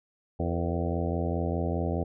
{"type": "harmonic tone with a mistuned harmonic", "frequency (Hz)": 84.9, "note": "F2", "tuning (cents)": -48, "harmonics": [1, 2, 3, 4, 5, 6, 7, 8, 9], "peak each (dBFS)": [-30, -33, -35, -36, -37, -38, -38, -39, -40], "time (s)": [0.39, 2.04], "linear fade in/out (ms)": 10, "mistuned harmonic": 5, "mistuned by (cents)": 71, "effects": []}